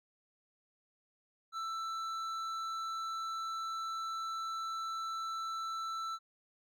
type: tone with hard clipping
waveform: triangle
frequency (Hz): 1328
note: E6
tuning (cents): +12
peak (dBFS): -38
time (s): 1.52-6.19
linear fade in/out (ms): 50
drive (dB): 12
effects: none